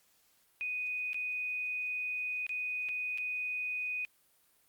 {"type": "tone with dropouts", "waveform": "sine", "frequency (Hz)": 2489, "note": "D#7", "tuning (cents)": 0, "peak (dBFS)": -33, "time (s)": [0.61, 4.05], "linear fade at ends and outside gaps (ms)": 0, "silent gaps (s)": [[1.132, 1.144], [2.466, 2.493], [2.887, 2.891], [3.176, 3.183]], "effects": ["white hiss -69 dBFS RMS until 4.68 s", "Opus 48 kbps"]}